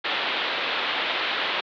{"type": "low-pass noise", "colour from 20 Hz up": "white", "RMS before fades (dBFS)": -26, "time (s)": [0.04, 1.61], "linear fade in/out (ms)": 10, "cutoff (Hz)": 3800, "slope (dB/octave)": 48, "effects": ["high-pass 400 Hz 12 dB/octave"]}